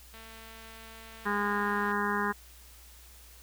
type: click train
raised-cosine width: 0.3 ms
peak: -34 dBFS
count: 399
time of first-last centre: 0.14-1.917 s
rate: 224 Hz
type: harmonic tone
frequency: 204.7 Hz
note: G#3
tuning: 25 cents flat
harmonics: 1 / 2 / 4 / 5 / 6 / 7 / 8 / 9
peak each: -34 / -35 / -38 / -33 / -37 / -37 / -35 / -38 dBFS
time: 1.25-2.33 s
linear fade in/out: 20 ms
effects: added 60 Hz sine -53 dBFS peak until 3.42 s + white hiss -55 dBFS RMS until 3.42 s